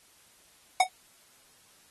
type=tone with exponential decay; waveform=square; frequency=743 Hz; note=F#5; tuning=7 cents sharp; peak=-15 dBFS; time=0.8-0.89 s; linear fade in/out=5 ms; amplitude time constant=18 ms; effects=white hiss -60 dBFS RMS until 1.9 s + AAC 32 kbps